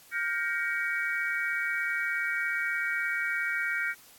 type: chord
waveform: sine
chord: G half-diminished seventh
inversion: third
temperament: just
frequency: 1411.2 / 1568 / 1881.6 / 2258 Hz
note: F6 / G6 / Bb6 / Db7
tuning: +18 / 0 / +16 / +31 cents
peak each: -33 dBFS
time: 0.11-3.95 s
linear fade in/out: 50 ms
effects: white hiss -55 dBFS RMS until 4.18 s + AAC 64 kbps